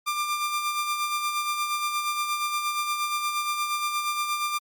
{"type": "tone with tremolo", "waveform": "sawtooth", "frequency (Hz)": 1192, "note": "D6", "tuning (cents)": 25, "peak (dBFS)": -20, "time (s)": [0.06, 4.59], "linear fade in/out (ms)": 20, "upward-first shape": "sine", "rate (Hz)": 8.5, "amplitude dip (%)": 45, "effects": ["Opus 48 kbps"]}